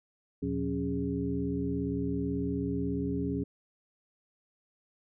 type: tone cluster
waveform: sine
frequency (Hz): 79.1 / 119.7 / 177.7 / 275 / 411.4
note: D#2 / A#2 / F3 / C#4 / G#4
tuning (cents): +29 / +46 / +30 / -14 / -16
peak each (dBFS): -38 / -39 / -35 / -32 / -37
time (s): 0.42-3.44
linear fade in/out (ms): 10
effects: none